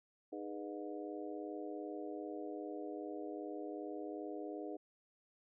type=harmonic tone with a mistuned harmonic; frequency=102.6 Hz; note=G#2; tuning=21 cents flat; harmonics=3 / 4 / 5 / 6 / 7; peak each=-45 / -47 / -49 / -51 / -52 dBFS; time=0.32-4.77 s; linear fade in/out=10 ms; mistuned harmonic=5; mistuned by=-77 cents; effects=none